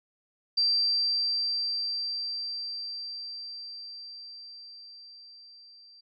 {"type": "tone with level ramp", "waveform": "sine", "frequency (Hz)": 4699, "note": "D8", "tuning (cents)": 0, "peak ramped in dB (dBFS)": [-21, -51], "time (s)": [0.57, 6.01], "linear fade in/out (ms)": 10, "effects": []}